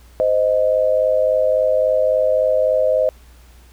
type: tone pair together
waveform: sine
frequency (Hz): 518.7 / 622.3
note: C5 / D#5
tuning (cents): -15 / 0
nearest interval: minor third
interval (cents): 315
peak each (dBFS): -16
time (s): 0.2-3.09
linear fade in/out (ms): 0
effects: added 60 Hz sine -43 dBFS peak until 3.72 s + pink hiss -52 dBFS RMS until 3.72 s